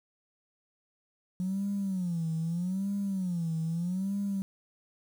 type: tone with vibrato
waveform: triangle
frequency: 180 Hz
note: F#3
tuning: 47 cents flat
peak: -25 dBFS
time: 1.4-4.42 s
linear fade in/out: 0 ms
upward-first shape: sine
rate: 0.8 Hz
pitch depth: 190 cents each way
effects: tanh soft clip ceiling -26 dBFS + 9-bit